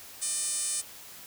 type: tone with band-pass filter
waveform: 5% pulse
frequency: 604 Hz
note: D5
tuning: 48 cents sharp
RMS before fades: -31 dBFS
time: 0.21-0.82 s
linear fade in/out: 20 ms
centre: 9200 Hz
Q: 5.4
effects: white hiss -47 dBFS RMS until 1.26 s